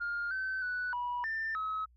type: tone with pitch steps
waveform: sine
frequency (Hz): 1411 / 1534 / 1483 / 974 / 1788 / 1282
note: F6 / G6 / F#6 / B5 / A6 / E6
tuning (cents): +17 / -38 / +4 / -24 / +27 / -49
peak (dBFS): -31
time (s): 0-1.86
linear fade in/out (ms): 20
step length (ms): 310
effects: tanh soft clip ceiling -29 dBFS + added 60 Hz sine -60 dBFS peak until 1.96 s